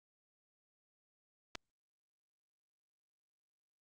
clicks, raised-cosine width 0.2 ms, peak -26 / -23 dBFS, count 2, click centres 1.551 / 1.554 s, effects Opus 48 kbps

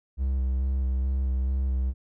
triangle tone with vibrato, 65.41 Hz, C2, in tune, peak -21 dBFS, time 0.17-1.94 s, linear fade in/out 50 ms, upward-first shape square, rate 2.3 Hz, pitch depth 21 cents each way, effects none

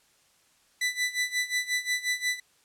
sawtooth tone with tremolo, 1988 Hz, B6, 11 cents sharp, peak -20 dBFS, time 0.81-2.4 s, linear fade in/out 5 ms, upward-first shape sine, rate 5.6 Hz, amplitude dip 85%, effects white hiss -64 dBFS RMS until 2.64 s + low-pass 10000 Hz 12 dB/octave

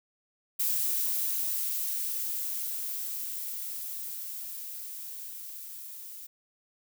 violet noise with level ramp, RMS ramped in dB -28 to -44 dBFS, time 0.59-6.27 s, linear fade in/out 10 ms, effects none

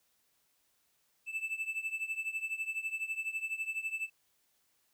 triangle tone with tremolo, 2637 Hz, E7, in tune, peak -29 dBFS, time 1.26-4.1 s, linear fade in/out 50 ms, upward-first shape triangle, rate 12 Hz, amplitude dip 90%, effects white hiss -74 dBFS RMS until 4.93 s

